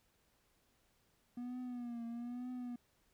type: tone with vibrato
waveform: triangle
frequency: 241.5 Hz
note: B3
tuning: 39 cents flat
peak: -39 dBFS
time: 1.37-2.76 s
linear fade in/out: 5 ms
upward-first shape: triangle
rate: 1.1 Hz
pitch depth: 76 cents each way
effects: pink hiss -75 dBFS RMS until 3.13 s